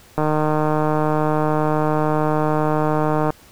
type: click train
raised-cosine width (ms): 1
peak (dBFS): -6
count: 479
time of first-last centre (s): 0.18-3.304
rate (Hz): 153
effects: pink hiss -48 dBFS RMS until 3.51 s